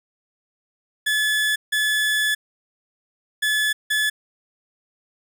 30% pulse tone bursts at uneven times, 1720 Hz, A6, 40 cents flat, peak -16 dBFS, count 4, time 1.06-1.56 / 1.72-2.35 / 3.42-3.73 / 3.9-4.1 s, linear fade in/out 10 ms, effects none

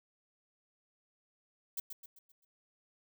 violet noise with echo, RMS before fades -37 dBFS, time 1.77-1.8 s, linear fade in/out 5 ms, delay 130 ms, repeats 5, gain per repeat -7 dB, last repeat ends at 2.45 s, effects none

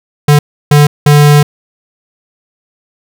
square tone bursts at uneven times, 146.83 Hz, D3, in tune, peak -3 dBFS, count 3, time 0.28-0.39 / 0.71-0.87 / 1.06-1.43 s, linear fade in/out 5 ms, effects none

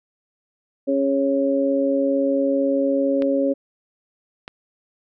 harmonic tone, 137.8 Hz, C#3, 10 cents flat, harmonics 2 / 3 / 4, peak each -20 / -27 / -20 dBFS, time 0.87-3.54 s, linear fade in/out 20 ms
clicks, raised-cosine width 0.3 ms, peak -17 dBFS, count 2, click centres 3.222 / 4.479 s
effects none

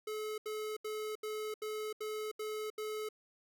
square tone bursts, 429.4 Hz, A4, 42 cents flat, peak -38 dBFS, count 8, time 0.07-3.089 s, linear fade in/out 5 ms, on 310 ms, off 77 ms, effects none

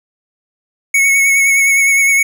square tone with vibrato, 2209 Hz, C#7, 7 cents flat, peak -9 dBFS, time 0.94-2.23 s, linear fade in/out 5 ms, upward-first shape sine, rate 9.7 Hz, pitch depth 24 cents each way, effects none

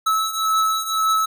square beating tone pair, 1301 / 1302.9 Hz, E6 / E6, -23 / -21 cents, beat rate 1.9 Hz, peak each -24 / -20 dBFS, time 0.06-1.26 s, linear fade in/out 10 ms, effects none

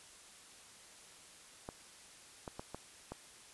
clicks, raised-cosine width 1 ms, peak -28 dBFS, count 5, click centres 1.689 / 2.478 / 2.595 / 2.746 / 3.12 s, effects white hiss -57 dBFS RMS until 3.53 s + resampled to 24000 Hz

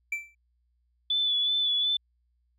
triangle tone with exponential decay, 2335 Hz, D7, 11 cents flat, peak -23 dBFS, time 0.12-0.35 s, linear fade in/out 5 ms, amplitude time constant 49 ms
sine tone with vibrato, 3468 Hz, A7, 26 cents flat, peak -23 dBFS, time 1.1-1.97 s, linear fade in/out 5 ms, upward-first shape sine, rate 2.7 Hz, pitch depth 30 cents each way
effects added 60 Hz sine -68 dBFS peak until 2.58 s

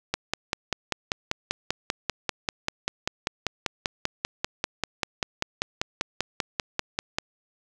click train, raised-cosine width 0.2 ms, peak -7 dBFS, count 37, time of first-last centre 0.14-7.185 s, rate 5.11 Hz, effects none

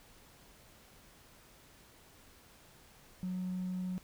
sine tone with hard clipping, 183.5 Hz, F#3, 14 cents flat, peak -35 dBFS, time 3.23-3.98 s, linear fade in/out 0 ms, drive 1 dB, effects pink hiss -60 dBFS RMS until 4.03 s

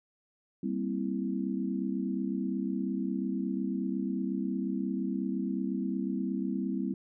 sine chord, C dominant seventh, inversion second, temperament equal, 196 / 233.1 / 261.6 / 329.6 Hz, G3 / Bb3 / C4 / E4, 0 / 0 / 0 / 0 cents, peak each -33 / -37 / -34 / -37 dBFS, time 0.63-6.94 s, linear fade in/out 5 ms, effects none

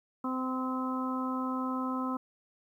harmonic tone, 258.3 Hz, C4, 22 cents flat, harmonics 1 / 2 / 3 / 4 / 5, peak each -32 / -42 / -44 / -37 / -38 dBFS, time 0.24-2.17 s, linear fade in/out 5 ms, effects 11-bit

